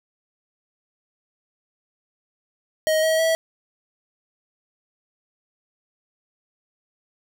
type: tone with pitch steps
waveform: square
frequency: 628 / 639 / 650.1 Hz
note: D#5 / D#5 / E5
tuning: +16 / +46 / -24 cents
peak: -18 dBFS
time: 2.87-3.35 s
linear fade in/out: 0 ms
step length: 160 ms
effects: none